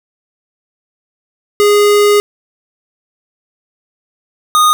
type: tone pair in turn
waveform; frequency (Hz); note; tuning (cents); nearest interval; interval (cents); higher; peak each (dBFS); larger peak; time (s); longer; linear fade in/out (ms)
square; 412.7 / 1233.9; G#4 / D#6; -11 / -15; octave + perfect fifth; 1896; second; -7; neither; 1.6-2.2 / 4.55-4.73; first; 0
effects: none